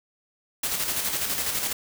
white noise with tremolo, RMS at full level -26 dBFS, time 0.63-1.73 s, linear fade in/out 5 ms, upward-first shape square, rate 12 Hz, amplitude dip 40%, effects none

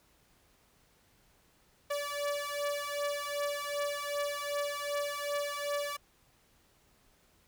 sawtooth beating tone pair, 576 / 578.6 Hz, D5 / D5, -34 / -26 cents, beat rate 2.6 Hz, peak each -32 / -32 dBFS, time 1.9-5.97 s, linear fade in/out 10 ms, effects pink hiss -67 dBFS RMS until 7.47 s

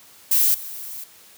violet noise with level steps, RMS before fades -17 / -34 dBFS, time 0.31-1.04 s, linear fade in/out 5 ms, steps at 0.54 s, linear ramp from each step 5 ms, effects white hiss -49 dBFS RMS until 1.37 s + high-pass 80 Hz 12 dB/octave

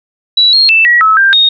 sine tone with pitch steps, 3927 / 4248 / 2650 / 1919 / 1297 / 1585 / 3719 Hz, B7 / C8 / E7 / A#6 / E6 / G6 / A#7, -11 / +25 / +9 / +50 / -28 / +19 / -5 cents, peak -4 dBFS, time 0.37-1.49 s, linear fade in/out 5 ms, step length 160 ms, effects none

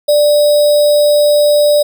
sine tone with sample-and-hold, 590 Hz, D5, 8 cents sharp, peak -6 dBFS, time 0.08-1.83 s, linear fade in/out 10 ms, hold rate 4410 Hz, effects none

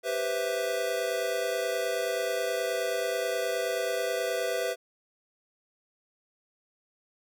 square chord, C major seventh, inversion second, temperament equal, 392 / 493.9 / 523.3 / 659.3 Hz, G4 / B4 / C5 / E5, 0 / 0 / 0 / 0 cents, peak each -37 / -32 / -36 / -33 dBFS, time 0.03-4.76 s, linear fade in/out 50 ms, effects none

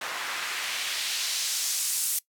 white noise with band-pass filter sweep, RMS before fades -30 dBFS, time 0.01-2.19 s, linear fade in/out 5 ms, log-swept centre 1200 to 10000 Hz, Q 1, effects noise-tail reverb RT60 0.1 s tail -20 dB re dry

